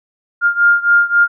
sine beating tone pair, 1405 / 1408.7 Hz, F6 / F6, +10 / +15 cents, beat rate 3.7 Hz, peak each -11 / -13 dBFS, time 0.41-1.28 s, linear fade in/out 50 ms, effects none

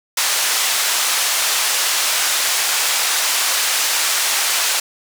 white band-pass noise, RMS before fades -18 dBFS, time 0.17-4.8 s, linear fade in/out 5 ms, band 770 to 8700 Hz, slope 12 dB/octave, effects none

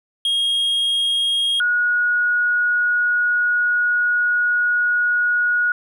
triangle / sine tone pair in turn, 3259 / 1451.7 Hz, G#7 / F#6, -33 / -33 cents, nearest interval octave + major second, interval 1400 cents, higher first, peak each -15 dBFS, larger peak neither, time 0.25-1.6 / 1.6-5.72 s, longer second, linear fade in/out 2 ms, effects none

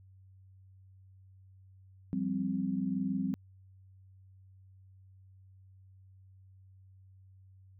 sine chord, F suspended second, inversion none, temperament equal, 174.61 / 196 / 261.6 Hz, F3 / G3 / C4, 0 / 0 / 0 cents, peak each -37 / -33 / -34 dBFS, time 2.13-3.34 s, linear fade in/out 0 ms, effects added 95 Hz sine -55 dBFS peak until 7.79 s

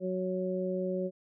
harmonic tone, 185 Hz, F#3, in tune, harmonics 1 / 2 / 3, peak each -34 / -34 / -34 dBFS, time 0-1.11 s, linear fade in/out 50 ms, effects none

